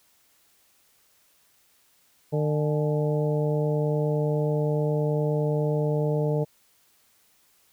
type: harmonic tone with a mistuned harmonic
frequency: 150.4 Hz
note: D3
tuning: 42 cents sharp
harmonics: 1 / 2 / 3 / 4 / 5 / 6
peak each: -24 / -34 / -27 / -31 / -43 / -40 dBFS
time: 2.32-6.45 s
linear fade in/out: 20 ms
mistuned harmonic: 6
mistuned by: -90 cents
effects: white hiss -63 dBFS RMS until 7.72 s